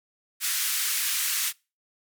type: band-pass noise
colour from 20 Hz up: white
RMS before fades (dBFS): -27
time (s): 0.4-1.53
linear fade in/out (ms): 50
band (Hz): 1400 to 16000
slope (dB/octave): 24
effects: noise-tail reverb RT60 0.3 s tail -25 dB re dry